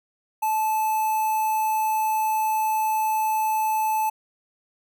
square tone with notch filter, 870 Hz, A5, 20 cents flat, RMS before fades -23 dBFS, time 0.42-4.1 s, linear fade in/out 10 ms, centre 4000 Hz, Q 0.54, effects none

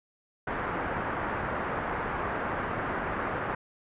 white low-pass noise, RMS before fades -32 dBFS, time 0.47-3.55 s, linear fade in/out 5 ms, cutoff 1600 Hz, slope 24 dB/octave, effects resampled to 8000 Hz

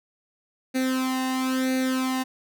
sawtooth tone with flanger, 259.6 Hz, C4, 13 cents flat, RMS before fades -25 dBFS, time 0.74-2.24 s, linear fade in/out 20 ms, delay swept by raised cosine 0.47 to 1.08 ms, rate 1 Hz, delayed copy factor +0.8, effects none

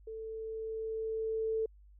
sine tone with level ramp, 443 Hz, A4, 12 cents sharp, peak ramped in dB -40 to -29 dBFS, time 0.07-1.66 s, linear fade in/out 5 ms, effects added 50 Hz sine -55 dBFS peak until 1.99 s

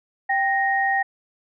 sine tone pair together, 784 / 1864.7 Hz, G5 / A#6, 0 / 0 cents, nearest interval octave + minor third, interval 1500 cents, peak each -21 dBFS, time 0.29-1.03 s, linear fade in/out 10 ms, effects none

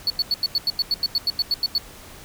sine tone bursts, 4435 Hz, C#8, in tune, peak -15 dBFS, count 15, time 0.07-1.781 s, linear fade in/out 2 ms, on 31 ms, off 89 ms, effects tanh soft clip ceiling -16 dBFS + pink hiss -43 dBFS RMS until 2.24 s

